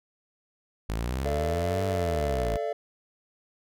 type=linear two-way sweep; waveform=sawtooth; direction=up then down; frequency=51.91 to 98.3 to 51.91 Hz; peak=-24 dBFS; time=0.89-2.57 s; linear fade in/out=0 ms; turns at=1.86 s
type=chord; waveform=triangle; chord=D minor; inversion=second; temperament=equal with one note detuned; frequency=440 / 587.3 / 681.3 Hz; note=A4 / D5 / F5; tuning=0 / 0 / -43 cents; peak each=-30 dBFS; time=1.25-2.73 s; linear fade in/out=5 ms
effects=none